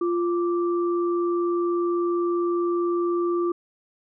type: tone pair together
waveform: sine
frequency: 347.5 / 1171.8 Hz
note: F4 / D6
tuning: -9 / -4 cents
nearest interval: octave + major sixth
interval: 2105 cents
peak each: -21 / -31 dBFS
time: 0.01-3.52 s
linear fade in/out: 5 ms
effects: none